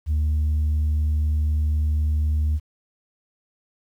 sine tone, 76 Hz, D#2, 40 cents flat, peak -16 dBFS, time 0.06-2.6 s, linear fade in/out 50 ms, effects tanh soft clip ceiling -17 dBFS + 9-bit

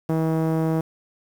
5% pulse tone with low-pass filter, 160.6 Hz, E3, 45 cents flat, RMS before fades -22 dBFS, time 0.09-0.81 s, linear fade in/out 5 ms, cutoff 390 Hz, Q 0.58, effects 7-bit

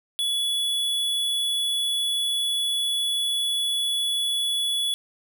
square tone, 3407 Hz, G#7, 44 cents sharp, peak -23 dBFS, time 0.19-4.94 s, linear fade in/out 0 ms, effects none

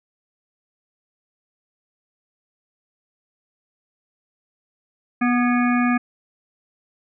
harmonic tone with a mistuned harmonic, 244.5 Hz, B3, 17 cents flat, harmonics 1 / 3 / 5 / 7 / 9 / 10, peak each -17 / -27 / -26 / -27 / -31 / -32 dBFS, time 5.21-5.98 s, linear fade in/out 10 ms, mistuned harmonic 7, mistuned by -35 cents, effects none

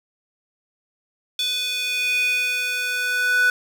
square tone with high-pass filter sweep, 495.7 Hz, B4, 6 cents sharp, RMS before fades -22 dBFS, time 1.39-3.5 s, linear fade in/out 2 ms, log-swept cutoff 3400 to 1500 Hz, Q 5.6, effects none

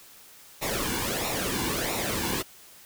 pink noise with flanger, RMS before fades -29 dBFS, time 0.61-2.43 s, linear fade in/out 20 ms, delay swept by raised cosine 0.63 to 1.6 ms, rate 1.5 Hz, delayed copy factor -0.65, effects white hiss -51 dBFS RMS until 2.85 s

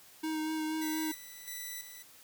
square tone with vibrato, 313.3 Hz, D#4, 12 cents sharp, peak -33 dBFS, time 0.23-1.12 s, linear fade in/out 10 ms, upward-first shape sine, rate 4.2 Hz, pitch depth 16 cents each way
5% pulse tone with tremolo, 1975.5 Hz, B6, in tune, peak -29 dBFS, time 0.81-2.03 s, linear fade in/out 10 ms, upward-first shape square, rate 1.5 Hz, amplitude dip 60%
effects white hiss -57 dBFS RMS until 2.23 s

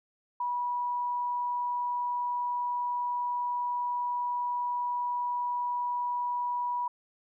sine tone, 975 Hz, B5, 23 cents flat, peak -28 dBFS, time 0.4-6.88 s, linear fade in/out 5 ms, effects none

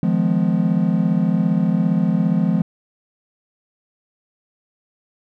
triangle chord, F half-diminished seventh, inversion third, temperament just, 157.15 / 174.61 / 209.5 / 251.4 Hz, Eb3 / F3 / Ab3 / Cb4, +18 / 0 / +15 / +31 cents, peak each -22 / -16 / -18 / -22 dBFS, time 0.03-2.62 s, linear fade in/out 2 ms, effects none

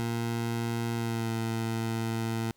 20% pulse tone with pitch glide, 116.54 to 113.55 Hz, A#2 to A#2, 0 to -45 cents, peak -24 dBFS, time 0-2.51 s, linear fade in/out 0 ms, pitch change -45 cents, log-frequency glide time 0.95-1.31 s, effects pink hiss -68 dBFS RMS until 2.56 s

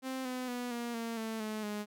sawtooth tone with pitch steps, 261.6 / 253.3 / 245.2 / 237.4 / 229.9 / 222.5 / 215.5 / 208.6 Hz, C4 / B3 / B3 / A#3 / A#3 / A3 / A3 / G#3, 0 / +44 / -12 / +32 / -24 / +20 / -36 / +8 cents, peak -32 dBFS, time 0.02-1.86 s, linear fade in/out 50 ms, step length 230 ms, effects none

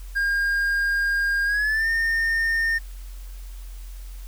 triangle tone with pitch glide, 1614 to 1822.1 Hz, G#6 to A#6, -50 to -40 cents, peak -18 dBFS, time 0.15-2.79 s, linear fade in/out 20 ms, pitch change +210 cents, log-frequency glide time 1.45-1.89 s, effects added 44 Hz sine -34 dBFS peak until 4.27 s + white hiss -51 dBFS RMS until 4.27 s

